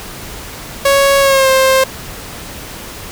sawtooth tone with pitch glide, 554.4 to 528.1 Hz, C#5 to C5, 0 to +16 cents, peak -4 dBFS, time 0.85-1.84 s, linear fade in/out 5 ms, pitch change -84 cents, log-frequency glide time 1.2-1.49 s, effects pink hiss -29 dBFS RMS until 3.11 s

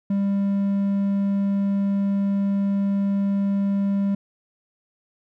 triangle tone, 198.6 Hz, G3, 23 cents sharp, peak -17 dBFS, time 0.1-4.15 s, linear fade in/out 5 ms, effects none

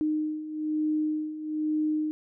sine beating tone pair, 306.5 / 307.6 Hz, D#4 / D#4, -26 / -20 cents, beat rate 1.1 Hz, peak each -32 / -27 dBFS, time 0.01-2.11 s, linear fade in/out 0 ms, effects none

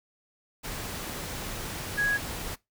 sine tone in noise, 1661.2 Hz, G#6, in tune, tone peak -23 dBFS, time 1.97-2.18 s, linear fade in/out 20 ms, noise pink, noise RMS -36 dBFS, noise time 0.63-2.56 s, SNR +10 dB, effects noise-tail reverb RT60 0.2 s tail -22 dB re dry

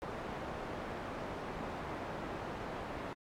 white low-pass noise, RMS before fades -42 dBFS, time 0.02-3.13 s, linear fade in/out 0 ms, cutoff 900 Hz, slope 12 dB/octave, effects AAC 64 kbps

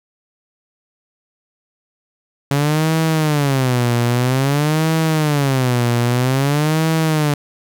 sawtooth tone with vibrato, 138.59 Hz, C#3, in tune, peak -10 dBFS, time 2.51-7.34 s, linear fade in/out 2 ms, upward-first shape sine, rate 0.51 Hz, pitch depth 260 cents each way, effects 8-bit

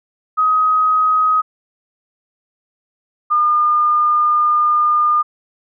sine tone pair in turn, 1260 / 1211.7 Hz, D#6 / D#6, +21 / -46 cents, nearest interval minor second, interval 67 cents, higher first, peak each -11 dBFS, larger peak neither, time 0.37-1.42 / 3.3-5.23 s, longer second, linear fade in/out 20 ms, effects none

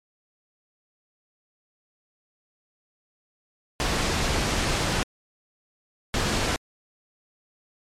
pink noise bursts at uneven times, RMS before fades -24 dBFS, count 2, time 3.8-5.03 / 6.14-6.56 s, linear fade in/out 0 ms, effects low-pass 7000 Hz 12 dB/octave + MP3 64 kbps

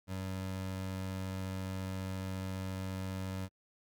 25% pulse tone, 94.5 Hz, F#2, 37 cents sharp, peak -33 dBFS, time 0.07-3.49 s, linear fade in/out 50 ms, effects Opus 48 kbps

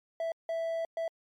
triangle tone bursts at uneven times, 659.3 Hz, E5, in tune, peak -28 dBFS, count 3, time 0.2-0.32 / 0.49-0.85 / 0.97-1.08 s, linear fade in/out 2 ms, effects MP3 96 kbps

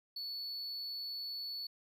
triangle tone, 4435 Hz, C#8, in tune, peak -38 dBFS, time 0.16-1.67 s, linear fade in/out 5 ms, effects none

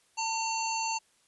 harmonic tone with a mistuned harmonic, 896 Hz, A5, 31 cents sharp, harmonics 1 / 3 / 5 / 7 / 8, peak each -31 / -36 / -38 / -39 / -40 dBFS, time 0.17-0.99 s, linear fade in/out 20 ms, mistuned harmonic 3, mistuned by +28 cents, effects white hiss -67 dBFS RMS until 1.27 s + resampled to 24000 Hz

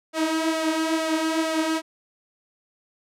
sawtooth tone with flanger, 320 Hz, D#4, 49 cents sharp, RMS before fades -24 dBFS, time 0.13-1.82 s, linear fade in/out 50 ms, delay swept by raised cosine 1.4 to 5.6 ms, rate 2.2 Hz, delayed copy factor +0.55, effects low-pass 10000 Hz 12 dB/octave

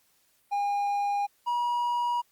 triangle tone pair in turn, 811 / 961.8 Hz, G#5 / B5, -41 / -46 cents, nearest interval minor third, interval 295 cents, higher second, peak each -23 dBFS, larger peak neither, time 0.51-1.27 / 1.46-2.22 s, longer neither, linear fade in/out 20 ms, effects white hiss -67 dBFS RMS until 2.31 s + Opus 48 kbps

